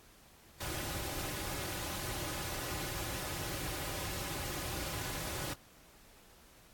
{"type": "noise with comb filter", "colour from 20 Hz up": "pink", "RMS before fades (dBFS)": -39, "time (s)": [0.6, 5.54], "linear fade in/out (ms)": 10, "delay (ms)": 4.4, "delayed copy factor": -0.6, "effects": ["pink hiss -60 dBFS RMS until 6.73 s", "AAC 64 kbps"]}